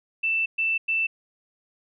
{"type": "tone bursts at uneven times", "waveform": "sine", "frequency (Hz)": 2661, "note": "E7", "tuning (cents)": 16, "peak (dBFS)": -21, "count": 3, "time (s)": [[0.23, 0.46], [0.58, 0.78], [0.88, 1.07]], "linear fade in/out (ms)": 10, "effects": []}